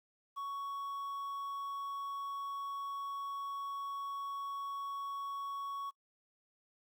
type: tone with quantisation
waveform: triangle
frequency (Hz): 1115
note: C#6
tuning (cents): +10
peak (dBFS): -36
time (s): 0.36-5.91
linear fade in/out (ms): 20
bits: 11
effects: noise-tail reverb RT60 0.1 s tail -25 dB re dry